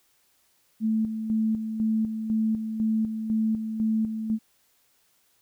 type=tone with tremolo; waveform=sine; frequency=220 Hz; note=A3; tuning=in tune; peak=-21 dBFS; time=0.8-4.39 s; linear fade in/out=50 ms; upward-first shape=square; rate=2 Hz; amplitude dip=55%; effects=white hiss -66 dBFS RMS until 5.41 s